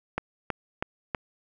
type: click train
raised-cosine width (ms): 0.5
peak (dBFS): -12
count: 4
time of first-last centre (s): 0.18-1.148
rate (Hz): 3.1
effects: 9-bit